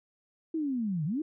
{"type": "linear two-way sweep", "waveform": "sine", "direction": "down then up", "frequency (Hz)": [330.9, 141.8, 330.9], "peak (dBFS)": -28, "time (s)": [0.54, 1.22], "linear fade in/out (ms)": 5, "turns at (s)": 1.05, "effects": []}